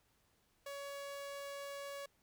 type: tone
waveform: sawtooth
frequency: 562 Hz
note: C#5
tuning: 24 cents sharp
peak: -40 dBFS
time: 0.66-2.06 s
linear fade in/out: 5 ms
effects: pink hiss -75 dBFS RMS until 2.22 s